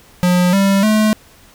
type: tone with pitch steps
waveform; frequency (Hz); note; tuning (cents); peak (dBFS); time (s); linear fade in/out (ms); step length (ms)
square; 179 / 196.33 / 215.3; F3 / G3 / A3; +43 / +3 / -37; -11; 0.23-1.13; 0; 300
effects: pink hiss -46 dBFS RMS until 1.54 s